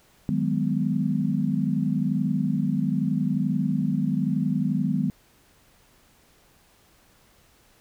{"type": "chord", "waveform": "sine", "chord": "G# minor seventh", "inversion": "second", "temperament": "just", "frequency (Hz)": [155.74, 186.89, 207.7, 249.2], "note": ["D#3", "F#3", "G#3", "B3"], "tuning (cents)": [2, 18, 0, 16], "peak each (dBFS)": -27, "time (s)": [0.29, 5.1], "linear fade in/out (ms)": 0, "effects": ["pink hiss -59 dBFS RMS until 7.8 s"]}